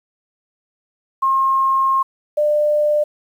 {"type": "tone pair in turn", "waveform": "sine", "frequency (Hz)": [1071, 597.1], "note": ["C6", "D5"], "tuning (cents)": [40, 29], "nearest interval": "minor seventh", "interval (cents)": 1011, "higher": "first", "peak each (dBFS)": -13, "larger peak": "neither", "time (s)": [[1.22, 2.03], [2.37, 3.04]], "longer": "first", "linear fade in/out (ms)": 10, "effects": ["8-bit"]}